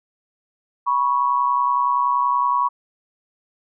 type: tone pair together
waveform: sine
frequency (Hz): 978.1 / 1108.7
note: B5 / C#6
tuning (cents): -17 / 0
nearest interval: major second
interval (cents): 217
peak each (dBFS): -19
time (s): 0.86-2.69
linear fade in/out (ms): 20
effects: none